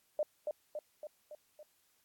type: tone with echo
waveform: sine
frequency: 603 Hz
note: D5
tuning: 46 cents sharp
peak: -29 dBFS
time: 0.19-0.23 s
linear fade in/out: 2 ms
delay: 280 ms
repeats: 5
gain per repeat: -4 dB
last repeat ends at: 1.63 s
effects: white hiss -73 dBFS RMS until 2.04 s + AAC 64 kbps